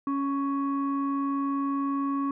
sine tone pair together, 277.2 / 1112.3 Hz, C#4 / C#6, 0 / +6 cents, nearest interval 2 octaves, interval 2406 cents, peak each -25 / -30 dBFS, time 0.07-2.31 s, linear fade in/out 2 ms, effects tanh soft clip ceiling -20 dBFS

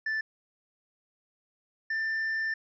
triangle tone pair in turn, 1760 / 1782.5 Hz, A6 / A6, 0 / +22 cents, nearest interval unison, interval 22 cents, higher second, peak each -26 dBFS, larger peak neither, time 0.06-0.21 / 1.9-2.54 s, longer second, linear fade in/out 5 ms, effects resampled to 16000 Hz

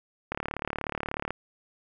click train, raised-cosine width 0.5 ms, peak -15 dBFS, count 37, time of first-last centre 0.32-1.306 s, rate 36.5 Hz, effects none

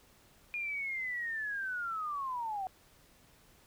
sine linear sweep, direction down, 2439 to 738 Hz, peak -34 dBFS, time 0.54-2.67 s, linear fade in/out 0 ms, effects pink hiss -63 dBFS RMS until 3.66 s

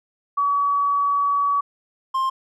sine / triangle tone pair in turn, 1136 / 1056.9 Hz, C#6 / C6, +42 / +17 cents, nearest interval minor second, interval 125 cents, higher first, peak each -17 dBFS, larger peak neither, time 0.37-1.61 / 2.14-2.3 s, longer first, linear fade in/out 10 ms, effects none

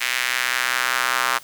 square tone with high-pass filter sweep, 62.5 Hz, B1, 21 cents sharp, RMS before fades -22 dBFS, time 0-1.39 s, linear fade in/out 20 ms, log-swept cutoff 2100 to 1200 Hz, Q 2, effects white hiss -45 dBFS RMS until 1.43 s

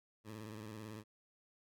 15% pulse tone with vibrato, 108 Hz, A2, 32 cents flat, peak -40 dBFS, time 0.24-1.04 s, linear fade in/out 50 ms, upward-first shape square, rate 18 Hz, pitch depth 60 cents each way, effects none

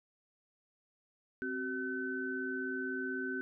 sine tone cluster, 261.4 / 377.3 / 1518 Hz, C4 / F#4 / F#6, -1 / +34 / +44 cents, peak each -39 / -40 / -38 dBFS, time 1.42-3.41 s, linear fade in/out 0 ms, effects none

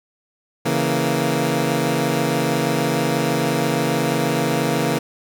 15% pulse chord, A# diminished, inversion first, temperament equal, 138.59 / 164.81 / 233.1 Hz, C#3 / E3 / A#3, 0 / 0 / 0 cents, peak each -16 dBFS, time 0.65-4.99 s, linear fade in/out 10 ms, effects none

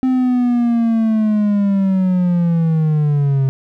triangle linear sweep, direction down, 260.2 to 132.7 Hz, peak -10 dBFS, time 0.03-3.49 s, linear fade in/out 0 ms, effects none

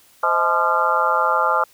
harmonic tone with a mistuned harmonic, 172.2 Hz, F3, 24 cents flat, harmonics 3 / 4 / 5 / 6 / 7 / 8, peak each -25 / -25 / -22 / -25 / -20 / -21 dBFS, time 0.23-1.64 s, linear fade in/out 5 ms, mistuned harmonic 4, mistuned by -140 cents, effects white hiss -53 dBFS RMS until 1.73 s

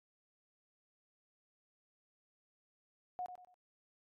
sine tone with echo, 726 Hz, F#5, 33 cents flat, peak -37 dBFS, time 3.19-3.26 s, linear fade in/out 0 ms, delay 94 ms, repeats 3, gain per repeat -9 dB, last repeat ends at 3.542 s, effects MP3 64 kbps

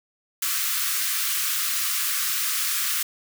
white high-pass noise, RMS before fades -25 dBFS, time 0.42-3.03 s, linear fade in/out 5 ms, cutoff 1100 Hz, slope 96 dB/octave, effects none

